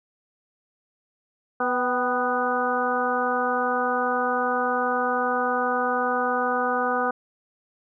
harmonic tone with a mistuned harmonic, 247.5 Hz, B3, 4 cents sharp, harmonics 1 / 2 / 3 / 4 / 5 / 6, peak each -31 / -27 / -27 / -31 / -27 / -29 dBFS, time 1.6-7.11 s, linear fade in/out 5 ms, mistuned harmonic 3, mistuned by +43 cents, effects none

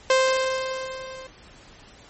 sawtooth tone with level ramp, 523.3 Hz, C5, in tune, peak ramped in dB -11 to -34 dBFS, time 0.1-1.27 s, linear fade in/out 2 ms, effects pink hiss -49 dBFS RMS until 2.09 s + MP3 32 kbps

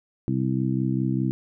harmonic tone, 65 Hz, C2, 11 cents flat, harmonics 2 / 3 / 4 / 5, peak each -25 / -27 / -28 / -29 dBFS, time 0.28-1.31 s, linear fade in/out 0 ms, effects none

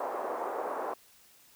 white band-pass noise, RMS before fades -35 dBFS, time 0-0.94 s, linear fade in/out 5 ms, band 380 to 1000 Hz, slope 24 dB/octave, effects white hiss -60 dBFS RMS until 1.55 s

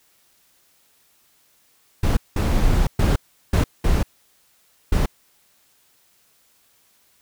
brown noise bursts at uneven times, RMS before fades -17 dBFS, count 6, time 2.03-2.17 / 2.36-2.87 / 2.99-3.16 / 3.53-3.64 / 3.84-4.03 / 4.92-5.06 s, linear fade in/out 5 ms, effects white hiss -60 dBFS RMS until 7.21 s

